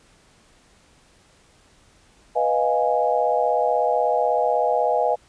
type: chord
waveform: sine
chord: F half-diminished seventh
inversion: second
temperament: equal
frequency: 493.9 / 622.3 / 698.5 / 830.6 Hz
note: Cb5 / Eb5 / F5 / Ab5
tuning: 0 / 0 / 0 / 0 cents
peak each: -23 dBFS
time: 2.35-5.16 s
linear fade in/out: 20 ms
effects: pink hiss -56 dBFS RMS until 5.28 s + resampled to 22050 Hz

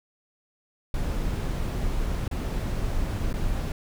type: noise with dropouts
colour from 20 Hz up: brown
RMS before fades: -27 dBFS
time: 0.94-3.72 s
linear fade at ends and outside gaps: 2 ms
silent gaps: 2.279-2.312 / 3.329-3.339 s
effects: none

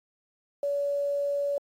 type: tone with quantisation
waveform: sine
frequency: 569 Hz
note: C#5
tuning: 45 cents sharp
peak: -25 dBFS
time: 0.63-1.58 s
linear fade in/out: 2 ms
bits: 9
effects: AAC 64 kbps

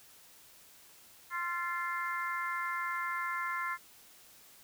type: harmonic tone with a mistuned harmonic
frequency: 349.2 Hz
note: F4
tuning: in tune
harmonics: 3 / 4 / 5 / 6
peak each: -37 / -38 / -39 / -40 dBFS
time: 1.3-3.78 s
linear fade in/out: 50 ms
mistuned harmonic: 4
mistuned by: -32 cents
effects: white hiss -58 dBFS RMS until 4.63 s

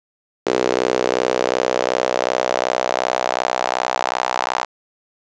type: tone with high-pass filter sweep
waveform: sawtooth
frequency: 62.7 Hz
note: B1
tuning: 27 cents sharp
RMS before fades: -20 dBFS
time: 0.46-4.65 s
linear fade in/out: 10 ms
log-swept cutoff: 410 to 860 Hz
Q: 2.7
effects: resampled to 16000 Hz + 7-bit

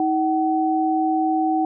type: tone pair together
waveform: sine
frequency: 317.9 / 756 Hz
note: D#4 / F#5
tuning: +37 / +37 cents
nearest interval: octave + minor third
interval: 1500 cents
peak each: -20 dBFS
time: 0-1.65 s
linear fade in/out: 2 ms
effects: none

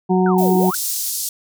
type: harmonic tone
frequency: 184.6 Hz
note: F#3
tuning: 4 cents flat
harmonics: 1 / 2 / 4 / 5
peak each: -15 / -17 / -22 / -25 dBFS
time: 0.09-0.71 s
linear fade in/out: 20 ms
type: exponential two-way sweep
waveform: sine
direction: down then up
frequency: 1568 to 300.5 to 1568 Hz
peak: -23 dBFS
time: 0.26-0.75 s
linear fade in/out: 2 ms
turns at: 0.56 s
type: noise with tremolo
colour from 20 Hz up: violet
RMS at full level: -27 dBFS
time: 0.38-1.1 s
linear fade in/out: 2 ms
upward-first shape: sine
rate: 4.4 Hz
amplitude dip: 35%
type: band-pass noise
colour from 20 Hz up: white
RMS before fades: -24 dBFS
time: 0.74-1.29 s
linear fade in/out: 2 ms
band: 4600 to 14000 Hz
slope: 24 dB/octave
effects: none

